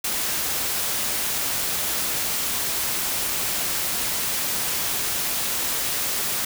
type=noise; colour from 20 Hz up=white; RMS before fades=-25 dBFS; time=0.04-6.45 s; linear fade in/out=5 ms; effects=none